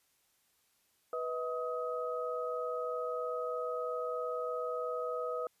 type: tone cluster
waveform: sine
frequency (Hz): 492.9 / 636 / 1262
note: B4 / D#5 / D#6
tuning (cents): -3 / +38 / +24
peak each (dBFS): -36 / -40 / -39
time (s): 1.13-5.47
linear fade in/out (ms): 2
effects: white hiss -73 dBFS RMS until 5.6 s + resampled to 32000 Hz